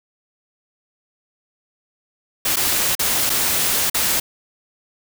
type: noise with dropouts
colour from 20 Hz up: white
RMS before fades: -19 dBFS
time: 2.45-4.2 s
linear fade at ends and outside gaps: 5 ms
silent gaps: 2.56-2.567 / 2.952-2.993 / 3.296-3.3 / 3.899-3.944 s
effects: none